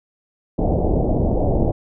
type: low-pass noise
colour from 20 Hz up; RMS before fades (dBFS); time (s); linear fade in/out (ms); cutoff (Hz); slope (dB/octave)
pink; -18; 0.58-1.72; 10; 740; 48
effects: none